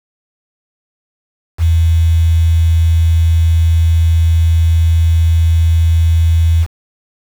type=tone with quantisation; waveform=sine; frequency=82.41 Hz; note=E2; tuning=in tune; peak=-7 dBFS; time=1.58-6.67 s; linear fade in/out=50 ms; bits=5; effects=none